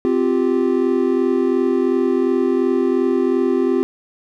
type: chord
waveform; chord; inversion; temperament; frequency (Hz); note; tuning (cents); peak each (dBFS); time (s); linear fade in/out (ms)
triangle; C suspended fourth; none; equal with one note detuned; 260 / 349.2 / 392; C4 / F4 / G4; -11 / 0 / 0; -17; 0.05-3.83; 0
effects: none